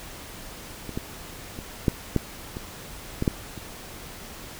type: clicks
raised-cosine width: 3 ms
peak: -21 / -15 / -22 / -6 / -8 / -20 / -12 / -7 / -26 dBFS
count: 9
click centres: 0.893 / 0.975 / 1.589 / 1.882 / 2.163 / 2.569 / 3.224 / 3.278 / 3.577 s
effects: pink hiss -41 dBFS RMS until 4.59 s